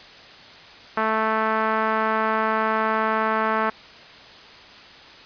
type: tone with low-pass filter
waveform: 5% pulse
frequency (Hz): 219.6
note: A3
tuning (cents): -3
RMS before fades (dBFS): -22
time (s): 0.97-3.7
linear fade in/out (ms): 5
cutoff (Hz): 1300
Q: 1.6
effects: white hiss -44 dBFS RMS until 5.25 s + resampled to 11025 Hz